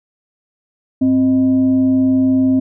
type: tone with frequency modulation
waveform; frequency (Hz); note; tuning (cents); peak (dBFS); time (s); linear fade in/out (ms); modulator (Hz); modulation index
sine; 261.6; C4; 0; -10; 1.01-2.6; 10; 363; 0.28
effects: none